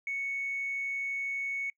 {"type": "tone with tanh clipping", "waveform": "triangle", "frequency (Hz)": 2217, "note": "C#7", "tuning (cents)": 0, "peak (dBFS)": -31, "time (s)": [0.07, 1.7], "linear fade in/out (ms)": 2, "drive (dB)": 4, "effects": ["noise-tail reverb RT60 0.1 s tail -25 dB re dry"]}